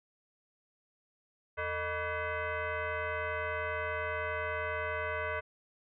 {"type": "tone with frequency modulation", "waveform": "sine", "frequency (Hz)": 447.5, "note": "A4", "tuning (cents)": 29, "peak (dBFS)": -32, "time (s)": [1.57, 5.41], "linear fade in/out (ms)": 20, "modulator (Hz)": 531, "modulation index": 3.2, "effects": []}